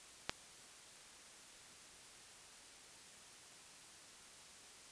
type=click; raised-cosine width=0.2 ms; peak=-17 dBFS; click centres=0.295 s; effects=white hiss -58 dBFS RMS until 4.91 s + resampled to 22050 Hz